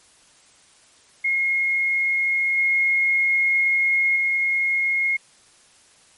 sine tone with level steps, 2153 Hz, C7, 49 cents sharp, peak -18 / -16 / -18 dBFS, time 1.24-5.17 s, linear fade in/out 10 ms, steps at 2.57 / 4.15 s, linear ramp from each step 20 ms, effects white hiss -54 dBFS RMS until 6.17 s + MP3 48 kbps

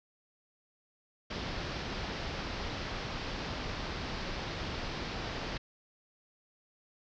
pink low-pass noise, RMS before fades -38 dBFS, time 1.3-5.58 s, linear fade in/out 10 ms, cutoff 5400 Hz, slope 48 dB/octave, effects none

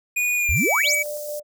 square tone with pitch glide, 2458 to 2280 Hz, D#7 to C#7, -22 to +48 cents, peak -20 dBFS, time 0.16-1.03 s, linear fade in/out 10 ms, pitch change -130 cents, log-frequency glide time 0.36-0.74 s
sine exponential sweep, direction up, 58.5 to 8810 Hz, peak -20 dBFS, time 0.49-0.95 s, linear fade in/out 0 ms
white high-pass noise, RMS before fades -37 dBFS, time 0.56-1.4 s, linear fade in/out 10 ms, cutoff 5400 Hz, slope 24 dB/octave
sine tone with tremolo, 593 Hz, D5, 17 cents sharp, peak -27 dBFS, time 0.83-1.43 s, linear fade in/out 50 ms, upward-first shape square, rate 4.4 Hz, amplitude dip 30%
effects none

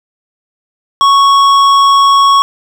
triangle tone with hard clipping, 1108.7 Hz, C#6, in tune, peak -6 dBFS, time 1.01-2.42 s, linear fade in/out 0 ms, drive 14 dB, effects none

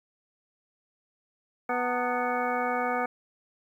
harmonic tone with a mistuned harmonic, 246.9 Hz, B3, in tune, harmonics 1 / 2 / 3 / 4 / 5 / 6 / 7 / 9, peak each -35 / -32 / -30 / -36 / -33 / -36 / -40 / -37 dBFS, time 1.69-3.06 s, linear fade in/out 5 ms, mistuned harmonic 4, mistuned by -140 cents, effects 10-bit

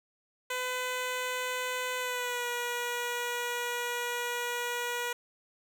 10% pulse tone with pitch glide, 504 to 482.6 Hz, B4 to B4, +35 to -40 cents, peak -23 dBFS, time 0.5-5.13 s, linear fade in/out 5 ms, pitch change -75 cents, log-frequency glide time 1.99-2.47 s, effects none

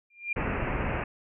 sine tone with exponential growth, 2395 Hz, D7, 33 cents sharp, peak -24 dBFS, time 0.1-0.33 s, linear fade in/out 5 ms, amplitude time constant 49 ms
pink low-pass noise, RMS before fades -30 dBFS, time 0.36-1.04 s, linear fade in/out 5 ms, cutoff 2700 Hz, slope 96 dB/octave
effects none

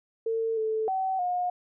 sine tone with pitch steps, 451.1 / 438.8 / 761 / 718 Hz, A4 / A4 / F#5 / F5, +43 / -5 / +48 / +48 cents, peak -25 dBFS, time 0.26-1.5 s, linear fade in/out 5 ms, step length 310 ms, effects none

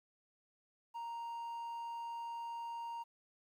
triangle tone, 932.3 Hz, A#5, in tune, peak -39 dBFS, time 0.94-3.04 s, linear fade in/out 20 ms, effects 12-bit

